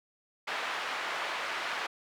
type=band-pass noise; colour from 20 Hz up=pink; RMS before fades=-35 dBFS; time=0.47-1.87 s; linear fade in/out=10 ms; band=920 to 2600 Hz; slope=12 dB/octave; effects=none